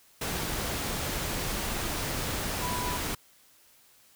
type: tone in noise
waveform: sine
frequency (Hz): 987.8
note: B5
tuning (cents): 0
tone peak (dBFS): -33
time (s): 2.62-2.97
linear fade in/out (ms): 5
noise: pink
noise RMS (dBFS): -32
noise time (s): 0.21-3.15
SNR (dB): -4
effects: white hiss -60 dBFS RMS until 4.15 s